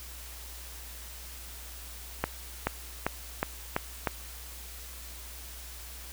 accelerating click train, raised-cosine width 0.5 ms, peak -11 dBFS, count 6, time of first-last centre 2.24-4.072 s, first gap 430 ms, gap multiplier 0.92, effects added 60 Hz sine -45 dBFS peak until 6.12 s + white hiss -46 dBFS RMS until 6.12 s

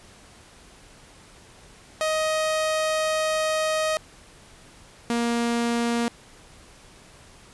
sawtooth tone pair in turn, 627 / 235.4 Hz, D#5 / A#3, +13 / +17 cents, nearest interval octave + perfect fourth, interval 1696 cents, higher first, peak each -18 dBFS, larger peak neither, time 2.01-3.97 / 5.1-6.08 s, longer first, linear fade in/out 0 ms, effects pink hiss -50 dBFS RMS until 7.53 s + resampled to 24000 Hz

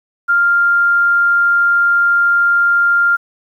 sine tone, 1396.9 Hz, F6, in tune, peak -9 dBFS, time 0.28-3.17 s, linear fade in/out 20 ms, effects 8-bit

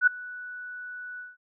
sine tone with ADSR envelope, 1480 Hz, F#6, in tune, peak -13 dBFS, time 0.01-1.37 s, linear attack 61 ms, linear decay 6 ms, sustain -23 dB, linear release 180 ms, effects none

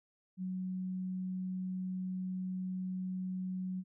sine tone, 185.3 Hz, F#3, 3 cents sharp, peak -35 dBFS, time 0.37-3.84 s, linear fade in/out 50 ms, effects none

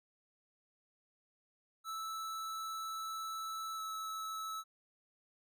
square tone with pitch glide, 1314 to 1303.4 Hz, E6 to E6, -6 to -20 cents, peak -40 dBFS, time 1.84-4.64 s, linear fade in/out 50 ms, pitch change -14 cents, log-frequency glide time 3.75-3.81 s, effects none

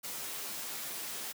white noise with comb filter, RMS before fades -40 dBFS, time 0.03-1.33 s, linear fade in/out 20 ms, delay 11 ms, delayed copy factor -0.55, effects high-pass 150 Hz 12 dB/octave

